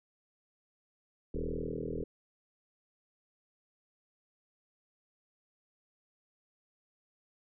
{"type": "tone with frequency modulation", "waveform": "sine", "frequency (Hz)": 223.3, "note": "A3", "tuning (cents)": 26, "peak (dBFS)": -33, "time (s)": [1.34, 2.04], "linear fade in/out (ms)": 5, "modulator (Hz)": 40.5, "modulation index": 6.3, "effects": []}